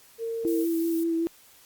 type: tone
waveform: sine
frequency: 457 Hz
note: A#4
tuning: 34 cents flat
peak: -28 dBFS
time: 0.18-0.66 s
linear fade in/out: 50 ms
type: tone with vibrato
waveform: sine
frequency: 331.3 Hz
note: E4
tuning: 9 cents sharp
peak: -23 dBFS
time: 0.45-1.27 s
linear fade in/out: 0 ms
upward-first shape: sine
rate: 5.3 Hz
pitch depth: 18 cents each way
type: noise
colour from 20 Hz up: violet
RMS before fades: -40 dBFS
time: 0.47-1.04 s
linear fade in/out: 10 ms
effects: white hiss -55 dBFS RMS until 1.65 s + Opus 48 kbps